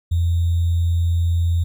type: tone with sample-and-hold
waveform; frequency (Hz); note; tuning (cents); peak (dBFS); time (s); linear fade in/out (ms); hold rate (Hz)
sine; 85.1; F2; -44; -15; 0.11-1.64; 10; 3675
effects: none